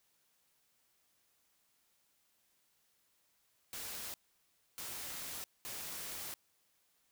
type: noise bursts at uneven times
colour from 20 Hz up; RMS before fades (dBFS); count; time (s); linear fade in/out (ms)
white; -44; 3; 3.73-4.14 / 4.78-5.44 / 5.65-6.34; 0
effects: white hiss -75 dBFS RMS until 7.11 s